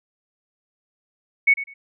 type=tone with echo; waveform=sine; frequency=2217 Hz; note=C#7; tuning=in tune; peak=-11 dBFS; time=1.47-1.54 s; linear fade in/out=10 ms; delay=100 ms; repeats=2; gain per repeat=-14 dB; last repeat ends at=1.74 s; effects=none